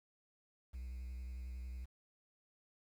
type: tone with vibrato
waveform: triangle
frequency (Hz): 62.5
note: B1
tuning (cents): +21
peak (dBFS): -40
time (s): 0.73-1.86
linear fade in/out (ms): 20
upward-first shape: sine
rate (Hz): 11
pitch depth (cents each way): 40
effects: tanh soft clip ceiling -36 dBFS + 11-bit